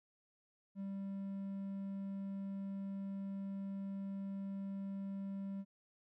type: tone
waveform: triangle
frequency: 196 Hz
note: G3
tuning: in tune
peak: -38 dBFS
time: 0.75-5.65 s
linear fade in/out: 50 ms
effects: none